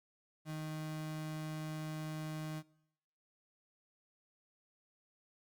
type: tone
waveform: 35% pulse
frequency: 155.56 Hz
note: D#3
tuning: in tune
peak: -38 dBFS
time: 0.45-2.63 s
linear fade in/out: 50 ms
effects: noise-tail reverb RT60 0.8 s tail -22 dB re dry + Opus 48 kbps